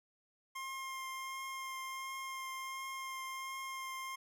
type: tone with vibrato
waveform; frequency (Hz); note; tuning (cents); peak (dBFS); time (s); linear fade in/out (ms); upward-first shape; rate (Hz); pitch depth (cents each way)
25% pulse; 1062; C6; +25; -37; 0.55-4.16; 10; triangle; 1.4; 12
effects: none